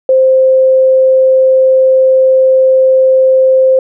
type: tone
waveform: sine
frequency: 523.3 Hz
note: C5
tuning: in tune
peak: -4 dBFS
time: 0.09-3.79 s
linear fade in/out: 2 ms
effects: none